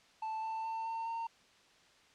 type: tone with pitch steps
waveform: triangle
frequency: 880 / 888.7 / 897.5 / 906.3 / 915.3 Hz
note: A5 / A5 / A5 / A#5 / A#5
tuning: 0 / +17 / +34 / -49 / -32 cents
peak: -34 dBFS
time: 0.22-1.27 s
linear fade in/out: 5 ms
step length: 210 ms
effects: white hiss -64 dBFS RMS until 2.14 s + low-pass 5000 Hz 12 dB/octave